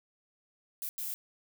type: noise bursts at uneven times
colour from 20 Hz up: violet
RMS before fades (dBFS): -37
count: 2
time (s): 0.82-0.89 / 0.98-1.14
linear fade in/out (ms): 0
effects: none